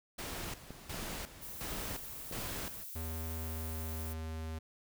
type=noise with tremolo; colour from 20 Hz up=pink; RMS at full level=-41 dBFS; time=0.18-2.84 s; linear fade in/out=10 ms; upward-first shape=square; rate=1.4 Hz; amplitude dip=75%
type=clicks; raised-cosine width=2 ms; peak=-32 dBFS; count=5; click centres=0.706 / 0.945 / 1.729 / 1.911 / 2.313 s
type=noise; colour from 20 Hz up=violet; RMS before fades=-46 dBFS; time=1.41-4.14 s; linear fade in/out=20 ms
type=tone with pitch glide; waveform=square; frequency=81 to 79.98 Hz; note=E2 to D#2; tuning=-30 to +48 cents; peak=-39 dBFS; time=2.95-4.59 s; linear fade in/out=10 ms; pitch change=-22 cents; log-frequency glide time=3.27-3.89 s
effects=none